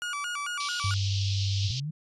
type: tone with vibrato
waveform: 30% pulse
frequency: 1288 Hz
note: E6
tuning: 41 cents flat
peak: -28 dBFS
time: 0.02-0.94 s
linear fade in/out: 0 ms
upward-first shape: square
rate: 4.5 Hz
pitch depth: 190 cents each way
type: band-pass noise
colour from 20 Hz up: white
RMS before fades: -36 dBFS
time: 0.6-1.8 s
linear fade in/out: 2 ms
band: 2800 to 5600 Hz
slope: 48 dB/octave
type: tone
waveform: sine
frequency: 98.6 Hz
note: G2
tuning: 11 cents sharp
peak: -25 dBFS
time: 0.84-1.71 s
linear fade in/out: 5 ms
type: linear sweep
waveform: sine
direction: up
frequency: 100.8 to 161.1 Hz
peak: -30 dBFS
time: 1.64-1.91 s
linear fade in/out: 10 ms
effects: resampled to 24000 Hz